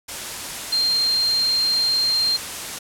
sine tone in noise, 4186 Hz, C8, in tune, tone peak -17 dBFS, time 0.72-2.37 s, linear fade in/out 10 ms, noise white, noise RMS -30 dBFS, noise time 0.08-2.79 s, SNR +10 dB, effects low-pass 11000 Hz 12 dB/octave

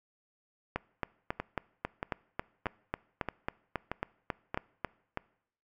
two click trains, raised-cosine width 0.5 ms, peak -18 / -16 dBFS, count 7 / 16, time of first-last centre 1.4-5.174 / 0.76-4.847 s, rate 1.59 / 3.67 Hz, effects noise-tail reverb RT60 0.7 s tail -23 dB re dry

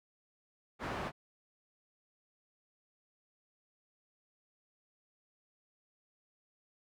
white low-pass noise, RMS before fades -39 dBFS, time 0.79-1.12 s, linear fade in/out 50 ms, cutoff 1200 Hz, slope 12 dB/octave, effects none

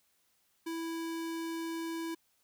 square tone, 329.6 Hz, E4, in tune, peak -36 dBFS, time 0.66-2.15 s, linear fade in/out 10 ms, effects white hiss -73 dBFS RMS until 2.43 s

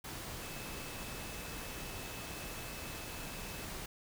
sine tone in noise, 2600 Hz, E7, 24 cents flat, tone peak -53 dBFS, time 0.42-3.65 s, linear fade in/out 5 ms, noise pink, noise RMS -44 dBFS, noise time 0.04-3.86 s, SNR -12 dB, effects none

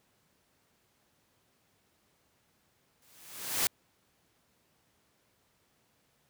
white noise with exponential growth, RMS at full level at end -26 dBFS, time 3.02-3.67 s, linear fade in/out 1 ms, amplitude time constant 140 ms, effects pink hiss -71 dBFS RMS until 6.29 s + high-pass 80 Hz 12 dB/octave

